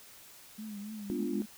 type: tone with vibrato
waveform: sine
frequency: 210 Hz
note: G#3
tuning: 19 cents sharp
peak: -39 dBFS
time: 0.58-1.46 s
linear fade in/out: 10 ms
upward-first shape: triangle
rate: 3.6 Hz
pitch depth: 89 cents each way
type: chord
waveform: sine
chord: G# diminished seventh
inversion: none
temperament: equal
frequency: 207.7 / 246.9 / 293.7 / 349.2 Hz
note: G#3 / B3 / D4 / F4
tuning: 0 / 0 / 0 / 0 cents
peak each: -36 dBFS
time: 1.1-1.42 s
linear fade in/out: 0 ms
effects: tanh soft clip ceiling -19 dBFS + white hiss -54 dBFS RMS until 1.57 s